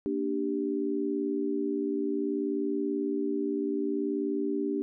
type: chord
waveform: sine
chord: G minor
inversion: first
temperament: equal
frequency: 233.1 / 293.7 / 392 Hz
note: Bb3 / D4 / G4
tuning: 0 / 0 / 0 cents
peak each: -35 / -30 / -31 dBFS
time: 0.06-4.82 s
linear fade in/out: 0 ms
effects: none